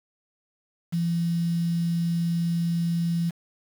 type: tone with quantisation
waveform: sine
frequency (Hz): 169.5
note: E3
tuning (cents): +49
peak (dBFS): -22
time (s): 0.92-3.31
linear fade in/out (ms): 20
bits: 7
effects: none